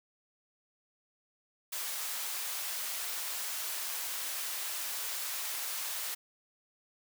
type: high-pass noise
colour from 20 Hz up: white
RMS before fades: -37 dBFS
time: 1.72-6.15 s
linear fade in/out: 10 ms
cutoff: 700 Hz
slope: 12 dB/octave
effects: none